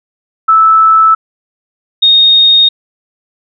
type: tone pair in turn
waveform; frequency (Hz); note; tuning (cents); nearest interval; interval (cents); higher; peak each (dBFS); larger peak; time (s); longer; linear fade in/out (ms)
sine; 1312 / 3711; E6 / A#7; -9 / -9; octave + tritone; 1800; second; -3; neither; 0.48-1.15 / 2.02-2.69; neither; 10
effects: none